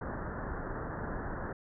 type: low-pass noise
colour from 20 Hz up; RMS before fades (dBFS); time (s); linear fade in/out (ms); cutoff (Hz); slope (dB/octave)
pink; -38; 0.01-1.53; 5; 1800; 96
effects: none